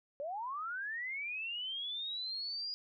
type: linear sweep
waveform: sine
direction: up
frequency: 544 to 4900 Hz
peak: -37 dBFS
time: 0.2-2.74 s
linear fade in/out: 0 ms
effects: none